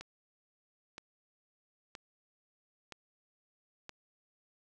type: click train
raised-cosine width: 0.2 ms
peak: -27 dBFS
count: 5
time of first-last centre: 0.01-3.893 s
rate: 1.03 Hz
effects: none